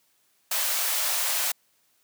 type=high-pass noise; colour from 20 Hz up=white; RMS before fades=-26 dBFS; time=0.51-1.52 s; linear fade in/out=5 ms; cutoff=540 Hz; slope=48 dB/octave; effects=white hiss -67 dBFS RMS until 2.03 s + high-pass 100 Hz 12 dB/octave